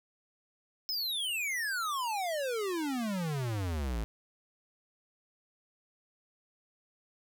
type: exponential sweep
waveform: square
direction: down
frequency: 5290 to 51.91 Hz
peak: -32 dBFS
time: 0.89-4.04 s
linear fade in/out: 0 ms
effects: none